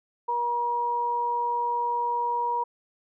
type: tone pair together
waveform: sine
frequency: 477.5 / 955 Hz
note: A#4 / A#5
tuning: +42 / +42 cents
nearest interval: octave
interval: 1200 cents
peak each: -34 / -24 dBFS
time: 0.28-2.64 s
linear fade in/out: 10 ms
effects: none